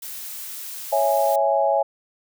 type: noise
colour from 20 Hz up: blue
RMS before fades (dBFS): -34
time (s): 0.02-1.36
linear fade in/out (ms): 5
type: chord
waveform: sine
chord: C# minor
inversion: none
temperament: equal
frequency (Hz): 554.4 / 659.3 / 830.6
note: C#5 / E5 / G#5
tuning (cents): 0 / 0 / 0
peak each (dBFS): -21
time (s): 0.92-1.83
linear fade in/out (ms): 10
effects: none